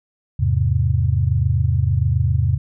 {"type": "chord", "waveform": "sine", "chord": "E augmented", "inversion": "none", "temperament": "equal", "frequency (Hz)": [82.41, 103.83, 130.81], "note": ["E2", "G#2", "B#2"], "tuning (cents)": [0, 0, 0], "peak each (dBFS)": -19, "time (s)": [0.39, 2.58], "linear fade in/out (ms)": 10, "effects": []}